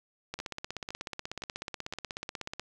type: two click trains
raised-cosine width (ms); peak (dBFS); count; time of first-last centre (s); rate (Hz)
0.2; -22 / -19; 4 / 38; 0.39-1.936 / 0.34-2.596; 1.94 / 16.4
effects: none